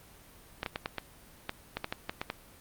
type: clicks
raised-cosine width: 0.3 ms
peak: -16 dBFS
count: 12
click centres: 0.631 / 0.662 / 0.759 / 0.859 / 0.983 / 1.494 / 1.77 / 1.844 / 1.925 / 2.095 / 2.215 / 2.301 s
effects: pink hiss -55 dBFS RMS until 2.6 s + Opus 32 kbps